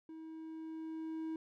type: tone with level ramp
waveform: triangle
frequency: 320 Hz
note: D#4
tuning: 49 cents sharp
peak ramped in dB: -45 to -35 dBFS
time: 0.09-1.36 s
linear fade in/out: 2 ms
effects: none